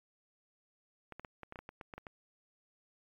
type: clicks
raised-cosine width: 0.5 ms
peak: -30 dBFS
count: 12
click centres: 1.123 / 1.196 / 1.248 / 1.433 / 1.524 / 1.558 / 1.59 / 1.691 / 1.812 / 1.938 / 1.98 / 2.068 s
effects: MP3 96 kbps